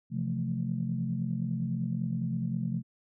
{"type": "chord", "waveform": "sine", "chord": "F major seventh", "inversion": "second", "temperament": "equal", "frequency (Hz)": [130.81, 164.81, 174.61, 220], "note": ["C3", "E3", "F3", "A3"], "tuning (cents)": [0, 0, 0, 0], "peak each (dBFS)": [-33, -38, -33, -34], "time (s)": [0.1, 2.83], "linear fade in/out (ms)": 50, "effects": ["tanh soft clip ceiling -18 dBFS"]}